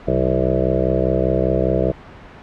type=harmonic tone with a mistuned harmonic; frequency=65 Hz; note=C2; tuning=11 cents flat; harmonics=1 / 2 / 3 / 5 / 6 / 7 / 8 / 9 / 10; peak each=-24 / -24 / -24 / -24 / -24 / -24 / -24 / -24 / -24 dBFS; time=0.07-1.92 s; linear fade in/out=10 ms; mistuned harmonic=3; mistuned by=-46 cents; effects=pink hiss -39 dBFS RMS until 2.42 s + low-pass 2000 Hz 12 dB/octave